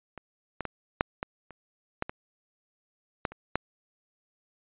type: clicks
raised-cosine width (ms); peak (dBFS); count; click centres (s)
0.5; -26 / -17 / -17 / -6 / -16 / -30 / -13 / -20 / -12 / -28 / -10; 11; 0.177 / 0.607 / 0.653 / 1.009 / 1.229 / 1.507 / 2.024 / 2.095 / 3.252 / 3.32 / 3.556
effects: resampled to 8000 Hz